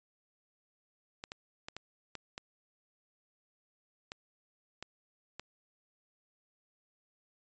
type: clicks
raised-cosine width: 0.2 ms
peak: -24 dBFS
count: 9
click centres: 1.239 / 1.319 / 1.685 / 1.766 / 2.153 / 2.379 / 4.119 / 4.826 / 5.396 s
effects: resampled to 16000 Hz